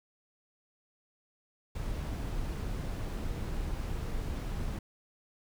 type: noise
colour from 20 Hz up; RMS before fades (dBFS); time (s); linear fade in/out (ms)
brown; -35; 1.75-4.79; 5
effects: none